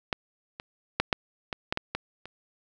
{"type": "clicks", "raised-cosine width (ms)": 0.3, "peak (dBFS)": [-10, -21, -6, -6, -15, -10, -12, -13, -25], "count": 9, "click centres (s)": [0.128, 0.599, 1, 1.128, 1.528, 1.725, 1.774, 1.95, 2.256], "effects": []}